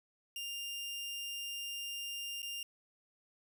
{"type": "tone with dropouts", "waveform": "sawtooth", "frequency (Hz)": 2800, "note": "F7", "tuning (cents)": 4, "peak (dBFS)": -36, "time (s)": [0.36, 2.63], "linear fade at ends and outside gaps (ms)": 2, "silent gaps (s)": [2.42, 2.428], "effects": []}